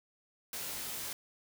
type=noise with comb filter; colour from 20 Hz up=white; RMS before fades=-40 dBFS; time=0.53-1.13 s; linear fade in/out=2 ms; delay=18 ms; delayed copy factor=+0.9; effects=none